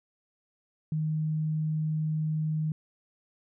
sine tone, 155.56 Hz, D#3, in tune, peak -26 dBFS, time 0.92-2.72 s, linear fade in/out 2 ms, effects none

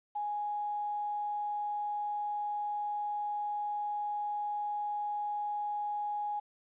sine tone with quantisation, 830.6 Hz, G#5, in tune, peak -32 dBFS, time 0.15-6.4 s, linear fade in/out 10 ms, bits 10, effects resampled to 8000 Hz

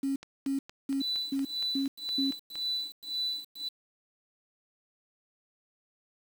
sine tone bursts, 273.1 Hz, C#4, 26 cents flat, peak -27 dBFS, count 6, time 0.03-2.31 s, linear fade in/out 5 ms, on 130 ms, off 300 ms
click train, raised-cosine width 0.2 ms, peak -27 dBFS, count 11, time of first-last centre 0.23-2.556 s, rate 4.3 Hz
sine tone with tremolo, 3982 Hz, B7, 14 cents sharp, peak -28 dBFS, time 1-3.69 s, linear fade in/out 10 ms, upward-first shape sine, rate 1.9 Hz, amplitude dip 100%
effects 8-bit

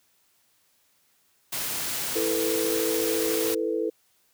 white noise, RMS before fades -30 dBFS, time 1.52-3.55 s, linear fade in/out 10 ms
sine chord, E suspended fourth, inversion none, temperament equal, 329.6 / 440 / 493.9 Hz, E4 / A4 / B4, 0 / 0 / 0 cents, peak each -29 / -27 / -30 dBFS, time 2.15-3.9 s, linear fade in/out 10 ms
effects white hiss -66 dBFS RMS until 4.33 s + high-pass 60 Hz 12 dB/octave

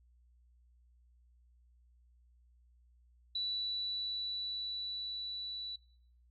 sine tone with level ramp, 3951 Hz, B7, in tune, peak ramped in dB -33 to -39 dBFS, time 3.35-5.76 s, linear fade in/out 5 ms, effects noise-tail reverb RT60 0.6 s tail -21 dB re dry + added 60 Hz sine -63 dBFS peak until 6.3 s

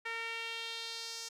sawtooth tone with band-pass filter sweep, 457.6 Hz, A#4, 32 cents flat, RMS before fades -41 dBFS, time 0.05-1.29 s, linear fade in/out 10 ms, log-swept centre 2000 to 5900 Hz, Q 2.4, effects none

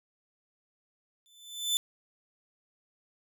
sawtooth tone with exponential growth, 3520 Hz, A7, in tune, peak -20 dBFS, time 1.26-1.77 s, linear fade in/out 0 ms, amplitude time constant 110 ms, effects none

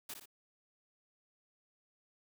white noise with echo, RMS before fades -44 dBFS, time 0.09-0.14 s, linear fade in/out 5 ms, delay 59 ms, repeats 2, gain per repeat -6 dB, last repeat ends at 0.258 s, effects none

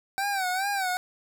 25% pulse tone with vibrato, 768 Hz, G5, 36 cents flat, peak -22 dBFS, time 0.18-0.97 s, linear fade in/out 0 ms, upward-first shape sine, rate 2.4 Hz, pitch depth 99 cents each way, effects none

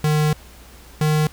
square tone pair in turn, 152.1 / 153.25 Hz, D#3 / D#3, -39 / -26 cents, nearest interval unison, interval 13 cents, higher second, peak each -16 dBFS, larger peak neither, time 0.04-0.33 / 1.01-1.27 s, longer first, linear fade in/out 2 ms, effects added 60 Hz sine -43 dBFS peak until 1.32 s + pink hiss -46 dBFS RMS until 1.32 s

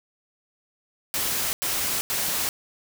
white noise bursts, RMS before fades -26 dBFS, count 3, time 1.14-2.49 s, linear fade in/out 0 ms, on 390 ms, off 90 ms, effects none

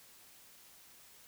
silence, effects white hiss -59 dBFS RMS until 1.27 s

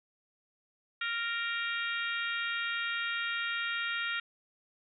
harmonic tone with a mistuned harmonic, 464.9 Hz, A#4, 5 cents flat, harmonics 3 / 4 / 5 / 6 / 7 / 8, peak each -35 / -37 / -39 / -41 / -42 / -43 dBFS, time 1.01-4.2 s, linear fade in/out 5 ms, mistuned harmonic 5, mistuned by +19 cents, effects none

